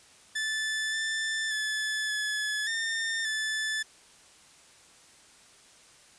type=tone with pitch steps; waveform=sawtooth; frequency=1750 / 1770 / 1730 / 1713 / 1811 / 1746 Hz; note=A6 / A6 / A6 / A6 / A6 / A6; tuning=-10 / +10 / -30 / -47 / +49 / -14 cents; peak=-25 dBFS; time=0.35-3.83 s; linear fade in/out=10 ms; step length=580 ms; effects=white hiss -56 dBFS RMS until 6.18 s + resampled to 22050 Hz